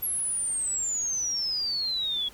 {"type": "exponential sweep", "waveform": "sine", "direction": "down", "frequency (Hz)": [11510, 3322], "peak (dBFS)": -26, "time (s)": [0.02, 2.29], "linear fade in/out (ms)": 10, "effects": ["pink hiss -51 dBFS RMS until 2.33 s"]}